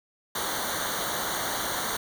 pink noise with comb filter, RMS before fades -30 dBFS, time 0.35-1.97 s, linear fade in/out 5 ms, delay 0.39 ms, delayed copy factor -0.9, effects none

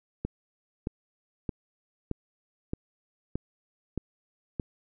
click train, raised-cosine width 3 ms, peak -17 dBFS, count 8, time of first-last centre 0.25-4.598 s, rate 1.61 Hz, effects none

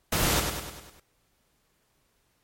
pink noise with echo, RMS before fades -25 dBFS, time 0.12-0.4 s, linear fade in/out 5 ms, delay 100 ms, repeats 6, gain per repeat -5 dB, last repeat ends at 1 s, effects pink hiss -70 dBFS RMS until 2.43 s + MP3 64 kbps

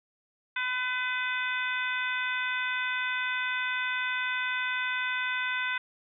harmonic tone, 504 Hz, B4, 35 cents sharp, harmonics 2 / 3 / 4 / 5 / 6 / 7, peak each -37 / -31 / -34 / -35 / -47 / -39 dBFS, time 0.56-5.78 s, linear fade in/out 5 ms, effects none

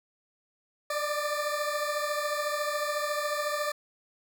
20% pulse beating tone pair, 589 / 603 Hz, D5 / D5, +5 / +46 cents, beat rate 14 Hz, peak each -25 / -29 dBFS, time 0.9-3.72 s, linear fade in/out 5 ms, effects none

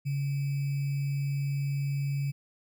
sine tone with sample-and-hold, 140 Hz, C#3, 18 cents sharp, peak -27 dBFS, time 0.05-2.32 s, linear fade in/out 20 ms, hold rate 2450 Hz, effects none

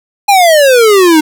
square exponential sweep, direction down, 830.6 to 300.7 Hz, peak -4 dBFS, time 0.28-1.21 s, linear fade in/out 10 ms, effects none

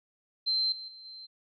sine tone with level steps, 4114 Hz, C8, 30 cents flat, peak -25 / -39 / -46 / -43 dBFS, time 0.46-1.27 s, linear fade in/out 20 ms, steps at 0.72 / 0.88 / 1.05 s, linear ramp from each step 2 ms, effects none

